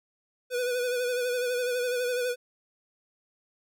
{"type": "tone with vibrato", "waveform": "square", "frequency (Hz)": 493.9, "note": "B4", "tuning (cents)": 0, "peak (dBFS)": -27, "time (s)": [0.5, 2.36], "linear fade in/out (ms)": 50, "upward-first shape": "sine", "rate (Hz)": 12, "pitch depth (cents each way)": 41, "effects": []}